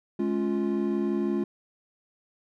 triangle chord, Db major, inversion second, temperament equal with one note detuned, 211.5 / 277.2 / 349.2 Hz, Ab3 / Db4 / F4, +32 / 0 / 0 cents, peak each -26 / -29 / -26 dBFS, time 0.19-1.44 s, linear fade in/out 5 ms, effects none

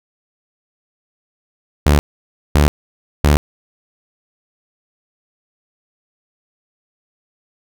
sawtooth tone bursts, 73.42 Hz, D2, in tune, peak -5 dBFS, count 3, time 1.86-3.37 s, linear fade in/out 0 ms, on 130 ms, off 560 ms, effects none

